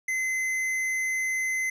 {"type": "tone with hard clipping", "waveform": "sine", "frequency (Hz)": 2051, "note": "C7", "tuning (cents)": -35, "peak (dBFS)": -27, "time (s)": [0.08, 1.7], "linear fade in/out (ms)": 5, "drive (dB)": 10, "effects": []}